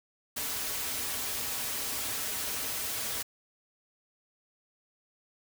white noise with comb filter, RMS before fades -34 dBFS, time 0.36-3.23 s, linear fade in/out 10 ms, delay 5.7 ms, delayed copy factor -0.6, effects none

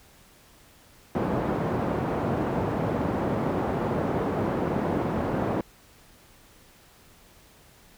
pink band-pass noise, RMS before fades -27 dBFS, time 1.15-5.61 s, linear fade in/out 2 ms, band 130 to 840 Hz, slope 12 dB/octave, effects pink hiss -55 dBFS RMS until 7.97 s

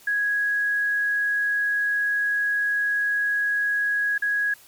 sine tone with dropouts, 1661.2 Hz, G#6, in tune, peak -20 dBFS, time 0.07-4.54 s, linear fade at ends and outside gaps 5 ms, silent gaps 4.18-4.221 s, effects white hiss -51 dBFS RMS until 4.67 s + MP3 96 kbps

